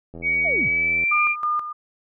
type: click train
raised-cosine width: 2 ms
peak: -25 dBFS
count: 76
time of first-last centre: 0.14-1.037 s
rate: 83.6 Hz
type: tone with pitch glide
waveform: sine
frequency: 2253 to 2386 Hz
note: C#7 to D7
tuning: +28 to +27 cents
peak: -18 dBFS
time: 0.22-1.36 s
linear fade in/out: 50 ms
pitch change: +99 cents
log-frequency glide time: 0.57-1.23 s
type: linear sweep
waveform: sine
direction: down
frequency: 740 to 68.4 Hz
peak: -26 dBFS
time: 0.44-0.69 s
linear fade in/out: 20 ms
type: tone with tremolo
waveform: sine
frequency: 1212 Hz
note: D#6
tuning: 46 cents flat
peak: -19 dBFS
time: 1.11-1.73 s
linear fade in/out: 10 ms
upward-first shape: square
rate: 3.1 Hz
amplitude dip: 65%
effects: none